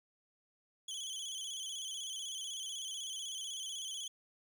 25% pulse tone with vibrato, 3214 Hz, G7, 43 cents sharp, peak -36 dBFS, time 0.88-4.08 s, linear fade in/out 5 ms, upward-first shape square, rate 16 Hz, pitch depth 68 cents each way, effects none

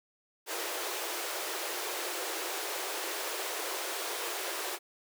pink high-pass noise, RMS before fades -36 dBFS, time 0.46-4.79 s, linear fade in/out 50 ms, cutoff 330 Hz, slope 96 dB/octave, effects none

